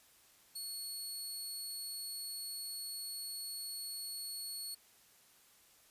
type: tone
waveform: 20% pulse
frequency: 4377 Hz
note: C#8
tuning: 23 cents flat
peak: -35 dBFS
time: 0.55-4.75 s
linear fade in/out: 10 ms
effects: white hiss -65 dBFS RMS until 5.9 s + resampled to 32000 Hz